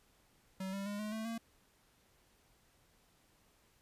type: tone with pitch steps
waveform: square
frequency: 190 / 197.16 / 204.6 / 212.3 / 220.3 / 228.6 Hz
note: F#3 / G3 / G#3 / G#3 / A3 / A#3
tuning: +46 / +10 / -26 / +38 / +2 / -34 cents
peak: -39 dBFS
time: 0.6-1.38 s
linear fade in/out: 5 ms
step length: 130 ms
effects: pink hiss -70 dBFS RMS until 3.81 s + resampled to 32000 Hz